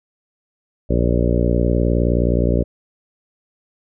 harmonic tone with a mistuned harmonic, 59.4 Hz, A#1, 33 cents sharp, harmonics 1 / 2 / 3 / 4 / 5 / 6 / 7 / 8 / 9 / 10, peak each -18 / -21 / -23 / -24 / -25 / -26 / -26 / -27 / -28 / -28 dBFS, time 0.89-2.64 s, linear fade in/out 20 ms, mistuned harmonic 10, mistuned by -28 cents, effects none

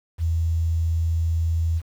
sine tone, 82.41 Hz, E2, in tune, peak -19 dBFS, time 0.18-1.82 s, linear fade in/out 50 ms, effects 8-bit

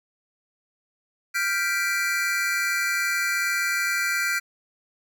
square chord, G dominant seventh, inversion third, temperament equal, 1396.9 / 1568 / 1975.5 / 2349 Hz, F6 / G6 / B6 / D7, 0 / 0 / 0 / 0 cents, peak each -29 dBFS, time 1.34-4.4 s, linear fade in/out 20 ms, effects none

